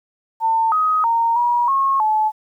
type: tone with pitch steps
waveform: sine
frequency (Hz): 899 / 1258 / 923 / 960 / 1087 / 863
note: A5 / D#6 / A#5 / B5 / C#6 / A5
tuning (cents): +37 / +19 / -17 / -49 / -34 / -34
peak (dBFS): -14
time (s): 0.4-2.32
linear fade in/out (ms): 50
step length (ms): 320
effects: 9-bit